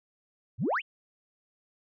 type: exponential sweep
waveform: sine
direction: up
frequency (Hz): 91.3 to 3251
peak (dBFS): -24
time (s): 0.58-0.82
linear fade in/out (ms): 50
effects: tanh soft clip ceiling -21 dBFS